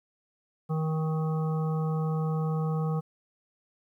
harmonic tone, 157.8 Hz, D#3, 25 cents sharp, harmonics 1 / 3 / 5 / 7 / 8, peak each -26 / -36 / -40 / -43 / -44 dBFS, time 0.69-3.01 s, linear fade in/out 20 ms, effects 11-bit

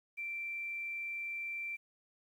sine tone with quantisation, 2349 Hz, D7, in tune, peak -37 dBFS, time 0.17-1.77 s, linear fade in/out 20 ms, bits 11, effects none

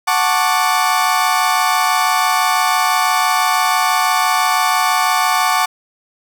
35% pulse chord, D major seventh, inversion first, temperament equal with one note detuned, 736.2 / 880 / 1108.7 / 1174.7 Hz, F#5 / A5 / C#6 / D6, -9 / 0 / 0 / 0 cents, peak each -17 dBFS, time 0.07-5.66 s, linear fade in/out 10 ms, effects none

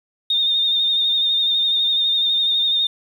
triangle tone with vibrato, 3661 Hz, A#7, 32 cents flat, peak -12 dBFS, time 0.3-2.87 s, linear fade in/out 5 ms, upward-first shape sine, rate 12 Hz, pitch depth 33 cents each way, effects tanh soft clip ceiling -14 dBFS + 9-bit

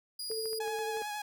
sawtooth tone, 4886 Hz, D#8, 32 cents flat, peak -34 dBFS, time 0.19-0.59 s, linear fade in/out 5 ms
sine tone with tremolo, 442.7 Hz, A4, 11 cents sharp, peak -33 dBFS, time 0.3-1.02 s, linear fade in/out 2 ms, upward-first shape sine, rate 14 Hz, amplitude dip 35%
clicks, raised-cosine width 0.5 ms, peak -36 dBFS, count 7, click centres 0.315 / 0.457 / 0.531 / 0.678 / 0.789 / 0.971 / 1.024 s
sawtooth tone with vibrato, 836 Hz, G#5, 11 cents sharp, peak -32 dBFS, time 0.6-1.22 s, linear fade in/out 5 ms, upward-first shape triangle, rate 11 Hz, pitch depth 28 cents each way
effects none

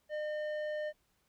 square tone with low-pass filter, 606 Hz, D#5, 46 cents flat, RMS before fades -37 dBFS, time 0.09-0.93 s, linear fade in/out 50 ms, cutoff 1900 Hz, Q 0.94, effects pink hiss -75 dBFS RMS until 1.28 s

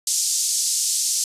pink band-pass noise, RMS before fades -22 dBFS, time 0.07-1.24 s, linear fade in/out 2 ms, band 5400 to 9200 Hz, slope 24 dB/octave, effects resampled to 32000 Hz

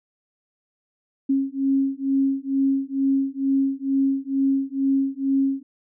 sine beating tone pair, 270.6 / 272.8 Hz, C#4 / C#4, -42 / -28 cents, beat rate 2.2 Hz, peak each -22 dBFS, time 1.29-5.63 s, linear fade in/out 10 ms, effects none

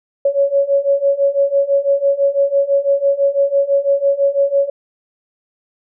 sine beating tone pair, 554.4 / 560.4 Hz, C#5 / C#5, 0 / +19 cents, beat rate 6 Hz, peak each -16 / -14 dBFS, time 0.25-4.7 s, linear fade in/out 5 ms, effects none

